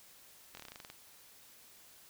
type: slowing click train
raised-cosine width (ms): 0.2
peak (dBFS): -30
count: 11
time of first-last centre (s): 0.55-0.901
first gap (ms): 22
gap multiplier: 1.1
effects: white hiss -59 dBFS RMS until 2.09 s